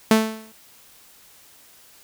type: tone with exponential decay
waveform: sawtooth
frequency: 220 Hz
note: A3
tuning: in tune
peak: -6 dBFS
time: 0.11-0.52 s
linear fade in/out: 2 ms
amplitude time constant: 88 ms
effects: white hiss -51 dBFS RMS until 2.03 s